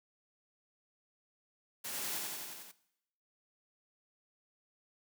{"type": "noise with echo", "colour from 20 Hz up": "white", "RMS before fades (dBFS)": -41, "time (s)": [1.84, 2.19], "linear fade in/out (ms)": 10, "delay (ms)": 88, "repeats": 6, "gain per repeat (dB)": -2, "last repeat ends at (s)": 2.718, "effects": ["noise-tail reverb RT60 0.8 s tail -18 dB re dry", "high-pass 150 Hz 12 dB/octave"]}